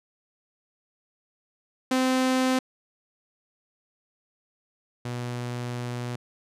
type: tone pair in turn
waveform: sawtooth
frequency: 258.4 / 121.95 Hz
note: C4 / B2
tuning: -21 / -21 cents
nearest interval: octave + minor second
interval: 1300 cents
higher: first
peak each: -17 / -26 dBFS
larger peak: first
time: 1.91-2.59 / 5.05-6.16 s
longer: second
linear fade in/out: 5 ms
effects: low-pass 10000 Hz 12 dB/octave